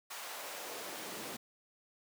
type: noise with high-pass filter sweep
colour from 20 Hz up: pink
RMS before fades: -44 dBFS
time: 0.1-1.37 s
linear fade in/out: 10 ms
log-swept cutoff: 960 to 220 Hz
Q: 1.1
effects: none